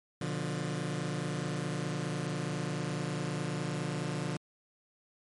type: chord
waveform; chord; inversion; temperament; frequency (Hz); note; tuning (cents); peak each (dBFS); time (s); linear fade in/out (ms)
sawtooth; B diminished; none; just; 123.47 / 148.16 / 177.8; B2 / D3 / F3; 0 / +16 / +31; -36 / -31 / -33; 0.21-4.37; 5
effects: MP3 48 kbps